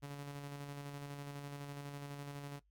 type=tone with tremolo; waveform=sawtooth; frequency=142.5 Hz; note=C#3; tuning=48 cents sharp; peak=-39 dBFS; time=0.02-2.6 s; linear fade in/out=20 ms; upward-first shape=square; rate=12 Hz; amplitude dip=30%; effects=noise-tail reverb RT60 0.1 s tail -17 dB re dry + added 50 Hz sine -70 dBFS peak until 2.7 s